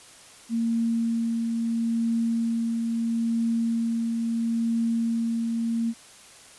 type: tone with tremolo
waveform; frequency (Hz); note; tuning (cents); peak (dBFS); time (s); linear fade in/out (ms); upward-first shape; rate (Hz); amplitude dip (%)
sine; 230; A#3; -23; -21; 0.49-5.94; 50; triangle; 0.75; 30
effects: white hiss -49 dBFS RMS until 6.58 s + resampled to 24000 Hz